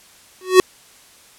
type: tone with exponential growth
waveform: square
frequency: 371 Hz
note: F#4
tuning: 5 cents sharp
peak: -3 dBFS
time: 0.41-0.6 s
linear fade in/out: 1 ms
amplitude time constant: 40 ms
effects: white hiss -48 dBFS RMS until 1.38 s + low-pass 11000 Hz 12 dB/octave